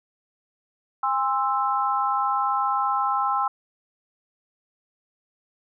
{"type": "chord", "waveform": "sine", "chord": "Ab augmented", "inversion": "none", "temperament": "equal with one note detuned", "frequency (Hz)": [811.6, 1046.5, 1318.5], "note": ["Ab5", "C6", "E6"], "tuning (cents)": [-40, 0, 0], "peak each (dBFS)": -25, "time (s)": [1.03, 3.48], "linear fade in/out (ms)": 5, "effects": []}